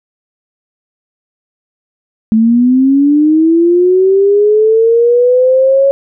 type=linear sweep; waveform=sine; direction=up; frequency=216.6 to 554.4 Hz; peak=-5 dBFS; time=2.32-5.91 s; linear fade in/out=0 ms; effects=none